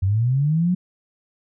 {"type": "linear sweep", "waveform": "sine", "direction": "up", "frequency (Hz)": [90.5, 185], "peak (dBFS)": -16, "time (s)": [0.02, 0.75], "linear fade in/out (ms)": 10, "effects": []}